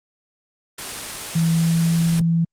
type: noise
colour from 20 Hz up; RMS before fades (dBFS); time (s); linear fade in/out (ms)
white; -28; 0.78-2.2; 5
type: tone with pitch glide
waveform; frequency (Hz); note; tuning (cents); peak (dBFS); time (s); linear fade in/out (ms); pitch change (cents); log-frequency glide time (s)
sine; 164.81 to 166.63; E3 to E3; 0 to +19; -15; 1.35-2.45; 10; +19; 1.52-1.94
effects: low-pass 10000 Hz 12 dB/octave + Opus 24 kbps